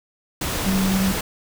sine tone in noise, 191.3 Hz, G3, 42 cents flat, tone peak -18 dBFS, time 0.66-1.12 s, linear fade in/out 5 ms, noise pink, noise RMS -25 dBFS, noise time 0.41-1.21 s, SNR +4 dB, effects none

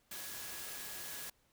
sine tone in noise, 1673 Hz, G#6, 12 cents sharp, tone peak -55 dBFS, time 0.11-1.3 s, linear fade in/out 5 ms, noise white, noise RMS -45 dBFS, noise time 0.11-1.3 s, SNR -13 dB, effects pink hiss -73 dBFS RMS until 1.52 s

